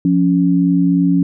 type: tone pair together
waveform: sine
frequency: 175.76 / 279 Hz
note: F3 / C#4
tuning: +11 / +11 cents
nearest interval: minor sixth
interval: 800 cents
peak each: -13 dBFS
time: 0.05-1.23 s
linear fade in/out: 2 ms
effects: none